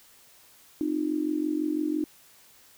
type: tone with amplitude modulation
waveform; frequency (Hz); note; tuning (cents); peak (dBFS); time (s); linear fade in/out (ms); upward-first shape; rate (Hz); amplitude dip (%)
sine; 305.3; D#4; -33; -21; 0.81-2.04; 0; sine; 46; 85
effects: white hiss -56 dBFS RMS until 2.77 s